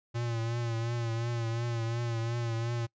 square tone with vibrato, 116.54 Hz, A#2, in tune, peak -31 dBFS, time 0.14-2.87 s, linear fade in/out 20 ms, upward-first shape triangle, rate 2.8 Hz, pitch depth 51 cents each way, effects noise-tail reverb RT60 0.1 s tail -24 dB re dry + resampled to 16000 Hz

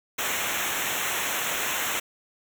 pink noise with comb filter, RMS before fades -28 dBFS, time 0.18-2 s, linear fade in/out 10 ms, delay 0.21 ms, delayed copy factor -1, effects none

